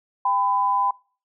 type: tone pair together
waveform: sine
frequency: 797 / 1004.2 Hz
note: G5 / B5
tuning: +28 / +29 cents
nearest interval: major third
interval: 401 cents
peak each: -24 / -19 dBFS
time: 0.25-0.91 s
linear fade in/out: 5 ms
effects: noise-tail reverb RT60 0.4 s tail -25 dB re dry